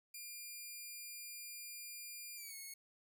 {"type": "tone with pitch glide", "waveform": "5% pulse", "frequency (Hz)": [2400, 2188], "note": ["D7", "C#7"], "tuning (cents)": [37, -23], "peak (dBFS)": -38, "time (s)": [0.14, 2.74], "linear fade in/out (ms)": 5, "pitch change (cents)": -160, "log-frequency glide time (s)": [2.36, 2.55], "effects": []}